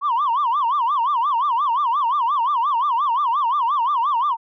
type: tone with vibrato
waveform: sine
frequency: 1046.5 Hz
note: C6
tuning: in tune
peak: -15 dBFS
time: 0.01-4.37 s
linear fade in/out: 50 ms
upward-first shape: sine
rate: 5.7 Hz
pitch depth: 240 cents each way
effects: tanh soft clip ceiling -14 dBFS